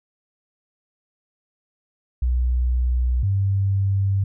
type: tone pair in turn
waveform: sine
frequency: 61.74 / 98.01 Hz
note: B1 / G2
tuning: 0 / 0 cents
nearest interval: minor sixth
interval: 800 cents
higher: second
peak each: -17 dBFS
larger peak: neither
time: 2.22-3.23 / 3.23-4.24 s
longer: neither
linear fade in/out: 5 ms
effects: none

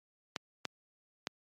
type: clicks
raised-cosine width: 0.2 ms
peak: -16 dBFS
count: 3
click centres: 0.362 / 0.653 / 1.271 s
effects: high-pass 150 Hz 12 dB/octave + MP3 64 kbps

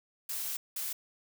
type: noise bursts at uneven times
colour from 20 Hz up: blue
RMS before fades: -36 dBFS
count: 2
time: 0.29-0.57 / 0.76-0.93 s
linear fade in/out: 5 ms
effects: none

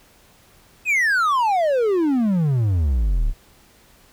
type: exponential sweep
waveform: triangle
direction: down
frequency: 2600 to 31.91 Hz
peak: -14 dBFS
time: 0.85-3.34 s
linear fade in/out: 50 ms
effects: pink hiss -53 dBFS RMS until 4.12 s

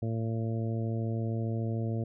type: harmonic tone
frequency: 113.1 Hz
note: A2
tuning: 48 cents sharp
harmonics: 1 / 2 / 3 / 4 / 5 / 6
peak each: -30 / -36 / -40 / -42 / -44 / -46 dBFS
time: 0.02-2.04 s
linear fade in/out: 5 ms
effects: none

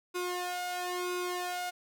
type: tone with flanger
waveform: sawtooth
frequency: 358.5 Hz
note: F4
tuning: 45 cents sharp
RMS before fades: -35 dBFS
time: 0.14-1.71 s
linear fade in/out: 20 ms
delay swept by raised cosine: 0.8 to 1.37 ms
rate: 1 Hz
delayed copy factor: +0.9
effects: none

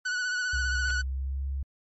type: tone with vibrato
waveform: 45% pulse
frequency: 1480 Hz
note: F#6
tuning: in tune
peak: -27 dBFS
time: 0.05-1.02 s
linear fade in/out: 10 ms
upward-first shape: sine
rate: 15 Hz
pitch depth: 33 cents each way
type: tone with pitch glide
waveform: sine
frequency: 65.41 to 68.27 Hz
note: C2 to C#2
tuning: 0 to -26 cents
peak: -28 dBFS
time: 0.53-1.63 s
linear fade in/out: 5 ms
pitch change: +74 cents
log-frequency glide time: 0.97-1.44 s
type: noise with exponential growth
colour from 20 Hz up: white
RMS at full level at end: -36 dBFS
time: 0.79-0.91 s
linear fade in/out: 0 ms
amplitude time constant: 26 ms
effects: MP3 32 kbps

